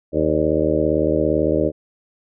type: harmonic tone with a mistuned harmonic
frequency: 77.78 Hz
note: D#2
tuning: in tune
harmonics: 1 / 2 / 3 / 4 / 5 / 6 / 7 / 8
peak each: -27 / -27 / -28 / -21 / -23 / -23 / -23 / -24 dBFS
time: 0.12-1.72 s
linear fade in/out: 50 ms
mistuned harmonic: 8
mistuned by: -65 cents
effects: none